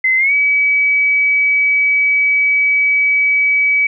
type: tone with pitch glide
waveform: sine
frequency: 2055 to 2280 Hz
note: C7 to C#7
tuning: -32 to +48 cents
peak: -10 dBFS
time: 0.04-3.87 s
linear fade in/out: 5 ms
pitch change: +180 cents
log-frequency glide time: 0.17-0.33 s
effects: none